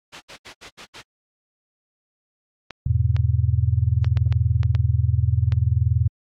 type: noise bursts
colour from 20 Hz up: white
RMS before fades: -34 dBFS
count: 6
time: 0.12-1.023 s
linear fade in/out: 20 ms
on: 88 ms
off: 75 ms
type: clicks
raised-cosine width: 0.2 ms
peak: -14 dBFS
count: 8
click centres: 2.707 / 3.165 / 4.045 / 4.172 / 4.325 / 4.632 / 4.75 / 5.522 s
type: chord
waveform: sine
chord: E major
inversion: none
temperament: just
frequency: 82.41 / 103.01 / 123.61 Hz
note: E2 / G#2 / B2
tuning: 0 / -14 / +2 cents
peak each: -21 dBFS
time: 2.86-6.08 s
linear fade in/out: 5 ms
effects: low-pass 4000 Hz 12 dB/octave + AAC 48 kbps